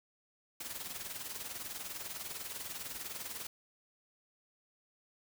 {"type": "noise with tremolo", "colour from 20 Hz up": "white", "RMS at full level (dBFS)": -40, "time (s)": [0.6, 3.47], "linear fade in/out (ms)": 5, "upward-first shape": "triangle", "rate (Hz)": 20, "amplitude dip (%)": 70, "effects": []}